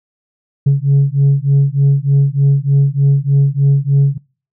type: beating tone pair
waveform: sine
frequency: 137.9 / 141.2 Hz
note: C#3 / C#3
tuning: -9 / +32 cents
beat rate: 3.3 Hz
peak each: -10 dBFS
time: 0.66-4.18 s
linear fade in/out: 10 ms
effects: noise-tail reverb RT60 0.4 s tail -26 dB re dry + tanh soft clip ceiling -5 dBFS